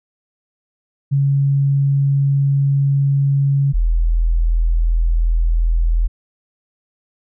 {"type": "tone pair in turn", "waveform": "sine", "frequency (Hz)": [139.2, 41.38], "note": ["C#3", "E1"], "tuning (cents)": [8, 7], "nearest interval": "octave + major sixth", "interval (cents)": 2101, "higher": "first", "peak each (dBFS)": -12, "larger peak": "neither", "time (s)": [[1.11, 3.73], [3.73, 6.08]], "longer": "first", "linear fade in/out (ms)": 20, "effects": []}